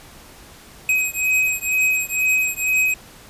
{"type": "beating tone pair", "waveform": "square", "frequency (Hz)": [2526, 2528.1], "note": ["D#7", "D#7"], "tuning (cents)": [26, 27], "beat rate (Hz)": 2.1, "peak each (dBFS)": -21, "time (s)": [0.89, 2.94], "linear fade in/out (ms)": 2, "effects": ["pink hiss -44 dBFS RMS until 3.29 s", "resampled to 32000 Hz"]}